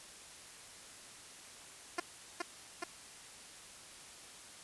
10% pulse tone with echo, 349.2 Hz, F4, in tune, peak -24 dBFS, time 1.98-2 s, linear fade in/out 5 ms, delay 420 ms, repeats 2, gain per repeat -2 dB, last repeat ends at 2.84 s, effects white hiss -53 dBFS RMS until 4.63 s + resampled to 24000 Hz

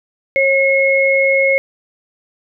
sine tone pair together, 542.2 / 2169 Hz, C#5 / C#7, -38 / -38 cents, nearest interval 2 octaves, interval 2400 cents, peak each -13 dBFS, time 0.36-1.58 s, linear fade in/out 0 ms, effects none

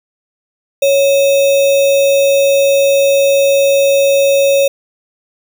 sine tone with sample-and-hold, 554.4 Hz, C#5, in tune, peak -7 dBFS, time 0.82-4.68 s, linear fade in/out 5 ms, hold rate 3150 Hz, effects none

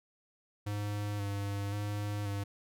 square tone with vibrato, 101.9 Hz, G#2, 32 cents flat, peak -34 dBFS, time 0.66-2.44 s, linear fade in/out 10 ms, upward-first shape square, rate 0.94 Hz, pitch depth 24 cents each way, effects none

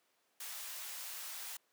white high-pass noise, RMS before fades -45 dBFS, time 0.4-1.57 s, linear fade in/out 5 ms, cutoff 720 Hz, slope 12 dB/octave, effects pink hiss -75 dBFS RMS until 1.72 s + high-pass 400 Hz 12 dB/octave

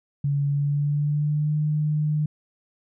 sine tone with pitch glide, 142.1 to 151.42 Hz, C#3 to D#3, +43 to -47 cents, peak -20 dBFS, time 0.24-2.26 s, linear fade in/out 5 ms, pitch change +110 cents, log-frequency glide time 0.47-1.56 s, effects none

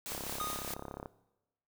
white noise with tremolo, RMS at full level -40 dBFS, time 0.06-0.74 s, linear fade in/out 0 ms, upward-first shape sine, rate 4.9 Hz, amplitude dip 35%
click train, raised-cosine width 1 ms, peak -27 dBFS, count 33, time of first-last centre 0.12-1.058 s, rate 34.1 Hz
square tone with exponential decay, 1237 Hz, D#6, 10 cents flat, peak -34 dBFS, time 0.4-1.05 s, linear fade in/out 1 ms, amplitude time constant 140 ms
effects noise-tail reverb RT60 1.0 s tail -19 dB re dry

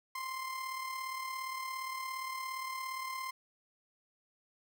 30% pulse tone with amplitude modulation, 1046.5 Hz, C6, in tune, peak -33 dBFS, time 0.15-3.31 s, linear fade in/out 5 ms, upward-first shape sine, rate 37.3 Hz, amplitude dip 45%, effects none

